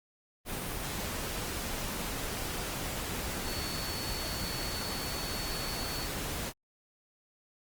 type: tone in noise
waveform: sine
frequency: 4435 Hz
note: C#8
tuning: in tune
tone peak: -40 dBFS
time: 3.44-6.09 s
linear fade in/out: 50 ms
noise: pink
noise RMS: -36 dBFS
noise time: 0.45-6.53 s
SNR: -7 dB
effects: Opus 32 kbps